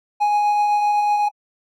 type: tone with tremolo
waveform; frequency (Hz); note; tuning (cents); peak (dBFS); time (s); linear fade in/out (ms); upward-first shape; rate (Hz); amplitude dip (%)
triangle; 830.6; G#5; 0; -12; 0.2-1.29; 20; triangle; 7.9; 25
effects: AAC 48 kbps